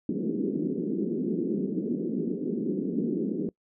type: band-pass noise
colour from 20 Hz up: pink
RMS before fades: -29 dBFS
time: 0.09-3.49 s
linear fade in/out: 2 ms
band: 180 to 410 Hz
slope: 48 dB/octave
effects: noise-tail reverb RT60 0.1 s tail -23 dB re dry